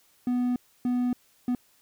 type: tone bursts at uneven times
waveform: triangle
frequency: 246.9 Hz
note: B3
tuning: in tune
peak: -21 dBFS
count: 3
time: 0.27-0.56 / 0.85-1.13 / 1.48-1.55 s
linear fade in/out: 2 ms
effects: white hiss -63 dBFS RMS until 1.81 s